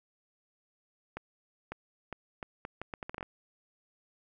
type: accelerating click train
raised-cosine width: 0.5 ms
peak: -23 dBFS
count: 13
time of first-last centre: 1.17-3.228 s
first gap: 550 ms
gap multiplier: 0.74
effects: none